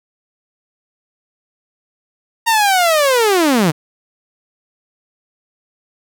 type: linear sweep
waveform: sawtooth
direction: down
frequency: 932.3 to 142.2 Hz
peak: -7 dBFS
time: 2.46-3.72 s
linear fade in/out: 20 ms
effects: none